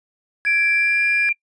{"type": "tone", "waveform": "triangle", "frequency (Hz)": 1669, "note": "G#6", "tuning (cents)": 8, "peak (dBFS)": -20, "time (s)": [0.45, 1.29], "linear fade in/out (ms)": 0}
{"type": "tone with pitch glide", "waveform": "sine", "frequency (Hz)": [2349, 2379], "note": ["D7", "D7"], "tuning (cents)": [0, 22], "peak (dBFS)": -16, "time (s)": [0.46, 1.33], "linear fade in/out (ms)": 10, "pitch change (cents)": 22, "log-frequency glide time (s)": [0.74, 1.04]}
{"effects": ["noise-tail reverb RT60 0.1 s tail -25 dB re dry", "resampled to 22050 Hz"]}